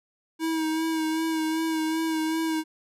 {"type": "tone with vibrato", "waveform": "square", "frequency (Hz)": 319.9, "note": "D#4", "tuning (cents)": 48, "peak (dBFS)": -25, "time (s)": [0.39, 2.64], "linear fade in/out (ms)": 50, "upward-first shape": "sine", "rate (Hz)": 2.6, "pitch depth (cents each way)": 27, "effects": ["resampled to 32000 Hz"]}